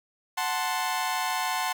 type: chord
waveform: sawtooth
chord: F# diminished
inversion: none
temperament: equal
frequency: 740 / 880 / 1046.5 Hz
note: F#5 / A5 / C6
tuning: 0 / 0 / 0 cents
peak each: -27 dBFS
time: 0.37-1.73 s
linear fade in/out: 10 ms
effects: 9-bit